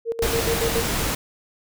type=tone with tremolo; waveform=sine; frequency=460 Hz; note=A#4; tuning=23 cents flat; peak=-20 dBFS; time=0.05-0.84 s; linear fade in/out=50 ms; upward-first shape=square; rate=7.1 Hz; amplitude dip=80%
type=noise; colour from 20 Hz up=pink; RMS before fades=-24 dBFS; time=0.22-1.15 s; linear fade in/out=5 ms
effects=none